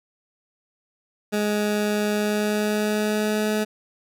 20% pulse tone with pitch glide, 209.1 to 213.5 Hz, G#3 to G#3, +12 to +48 cents, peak -16 dBFS, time 1.32-3.65 s, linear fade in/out 20 ms, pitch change +36 cents, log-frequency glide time 2.12-3.54 s, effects none

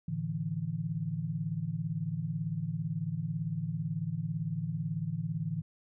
sine chord, A suspended fourth, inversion none, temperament equal, 110 / 146.83 / 164.81 Hz, A2 / D3 / E3, 0 / 0 / 0 cents, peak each -39 / -36 / -34 dBFS, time 0.08-5.62 s, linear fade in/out 5 ms, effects none

